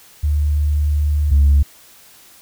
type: tone pair in turn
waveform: sine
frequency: 74.2 / 70.99 Hz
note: D2 / C#2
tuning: +18 / +42 cents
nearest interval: minor second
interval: 76 cents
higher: first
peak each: -13 / -7 dBFS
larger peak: second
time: 0.23-1.31 / 1.31-1.63 s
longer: first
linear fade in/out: 10 ms
effects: tanh soft clip ceiling -6 dBFS + white hiss -46 dBFS RMS until 2.41 s